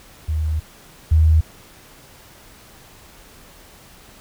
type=tone pair in turn; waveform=sine; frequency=77.8 / 79.07 Hz; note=D#2 / D#2; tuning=0 / +28 cents; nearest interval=unison; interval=28 cents; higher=second; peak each=-18 / -10 dBFS; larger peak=second; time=0.28-0.6 / 1.11-1.41 s; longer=first; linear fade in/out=10 ms; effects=pink hiss -46 dBFS RMS until 4.2 s